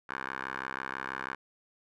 10% pulse tone with band-pass filter, 66.1 Hz, C2, 18 cents sharp, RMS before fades -38 dBFS, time 0.09-1.35 s, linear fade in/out 5 ms, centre 1400 Hz, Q 3.4, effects none

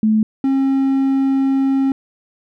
sine / triangle tone pair in turn, 217 / 269.8 Hz, A3 / C#4, -24 / -47 cents, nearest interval major third, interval 377 cents, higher second, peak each -11 dBFS, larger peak neither, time 0.03-0.23 / 0.44-1.92 s, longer second, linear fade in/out 2 ms, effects none

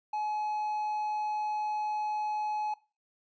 triangle tone, 848 Hz, G#5, 36 cents sharp, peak -28 dBFS, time 0.13-2.74 s, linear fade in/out 5 ms, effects noise-tail reverb RT60 0.3 s tail -19 dB re dry + resampled to 16000 Hz

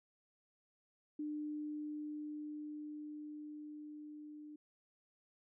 sine tone with level ramp, 300 Hz, D4, 37 cents sharp, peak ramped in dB -38 to -49 dBFS, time 1.19-4.56 s, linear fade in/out 5 ms, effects none

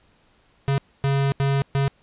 square tone bursts at uneven times, 138.2 Hz, C#3, 5 cents flat, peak -19 dBFS, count 4, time 0.68-0.78 / 1.04-1.32 / 1.4-1.62 / 1.75-1.88 s, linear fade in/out 0 ms, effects pink hiss -60 dBFS RMS until 2.02 s + resampled to 8000 Hz

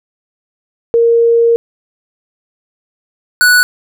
sine / square tone pair in turn, 465.2 / 1476.9 Hz, A#4 / F#6, -4 / -4 cents, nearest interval octave + minor sixth, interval 2000 cents, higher second, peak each -6 dBFS, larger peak neither, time 0.94-1.56 / 3.41-3.63 s, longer first, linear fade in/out 0 ms, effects none

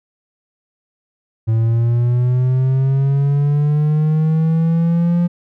triangle linear sweep, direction up, 111 to 174.61 Hz, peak -10 dBFS, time 1.47-5.28 s, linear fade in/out 20 ms, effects none

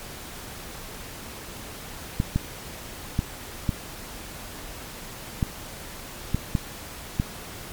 clicks, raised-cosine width 5 ms, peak -9 dBFS, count 8, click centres 2.201 / 2.36 / 3.191 / 3.692 / 5.428 / 6.346 / 6.552 / 7.199 s, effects pink hiss -39 dBFS RMS until 7.72 s + MP3 96 kbps

